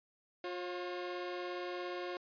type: tone pair together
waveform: sawtooth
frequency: 355.6 / 542 Hz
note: F4 / C#5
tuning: +31 / -39 cents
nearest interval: perfect fifth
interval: 730 cents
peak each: -36 / -40 dBFS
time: 0.44-2.17 s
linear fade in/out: 2 ms
effects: resampled to 11025 Hz